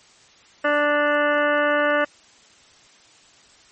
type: harmonic tone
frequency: 293.7 Hz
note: D4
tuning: in tune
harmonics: 1 / 2 / 3 / 4 / 5 / 6 / 7 / 9 / 10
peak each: -27 / -20 / -31 / -25 / -24 / -25 / -33 / -36 / -37 dBFS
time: 0.64-2.05 s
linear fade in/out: 10 ms
effects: white hiss -52 dBFS RMS until 3.71 s + MP3 32 kbps